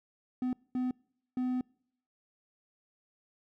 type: tone bursts at uneven times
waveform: triangle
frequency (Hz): 252.6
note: B3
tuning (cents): +39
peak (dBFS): -27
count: 3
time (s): 0.42-0.53 / 0.75-0.91 / 1.37-1.61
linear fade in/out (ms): 2
effects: noise-tail reverb RT60 0.7 s tail -26 dB re dry